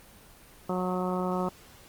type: harmonic tone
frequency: 182.6 Hz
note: F#3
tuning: 23 cents flat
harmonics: 1 / 2 / 3 / 4 / 5 / 6 / 7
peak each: -30 / -33 / -35 / -36 / -37 / -38 / -38 dBFS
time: 0.69-1.49 s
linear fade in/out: 5 ms
effects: pink hiss -53 dBFS RMS until 1.88 s + Opus 24 kbps